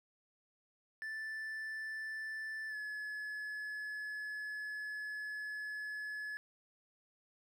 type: tone with pitch glide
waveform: triangle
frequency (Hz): 1760 to 1706.9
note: A6 to G#6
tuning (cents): 0 to +47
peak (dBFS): -38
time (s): 1.02-6.37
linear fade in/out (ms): 0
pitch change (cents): -53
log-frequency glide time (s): 2.69-2.76
effects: none